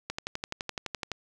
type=click train; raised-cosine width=0.2 ms; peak=-15 dBFS; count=13; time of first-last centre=0.1-1.117 s; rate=11.8 Hz; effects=none